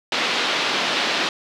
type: band-pass noise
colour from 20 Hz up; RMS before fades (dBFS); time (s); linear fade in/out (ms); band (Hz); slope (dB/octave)
white; -22; 0.12-1.29; 2; 200 to 4200; 24
effects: none